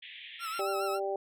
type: band-pass noise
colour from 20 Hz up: white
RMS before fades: -47 dBFS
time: 0.02-0.61 s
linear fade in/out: 10 ms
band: 1800 to 3600 Hz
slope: 96 dB/octave
type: tone with vibrato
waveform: 40% pulse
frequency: 1330 Hz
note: E6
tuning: 15 cents sharp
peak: -34 dBFS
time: 0.39-1 s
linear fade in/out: 50 ms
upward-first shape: sine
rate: 7.2 Hz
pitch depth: 65 cents each way
type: harmonic tone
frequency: 196 Hz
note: G3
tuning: in tune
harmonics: 2 / 3 / 4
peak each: -33 / -35 / -36 dBFS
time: 0.59-1.16 s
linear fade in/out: 2 ms
effects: none